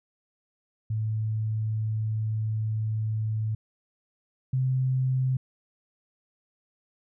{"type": "tone pair in turn", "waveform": "sine", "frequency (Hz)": [109.2, 129.86], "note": ["A2", "C3"], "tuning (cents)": [-13, -13], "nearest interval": "minor third", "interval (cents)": 300, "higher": "second", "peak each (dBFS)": [-25, -22], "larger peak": "second", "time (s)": [[0.9, 3.55], [4.53, 5.37]], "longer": "first", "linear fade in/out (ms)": 5, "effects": []}